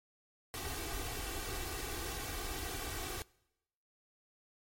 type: noise with comb filter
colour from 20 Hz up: pink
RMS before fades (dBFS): -40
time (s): 0.54-3.22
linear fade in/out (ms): 0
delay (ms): 2.6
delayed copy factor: +0.75
effects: noise-tail reverb RT60 0.9 s tail -24 dB re dry + MP3 64 kbps